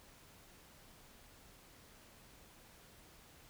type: silence
effects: pink hiss -61 dBFS RMS until 3.49 s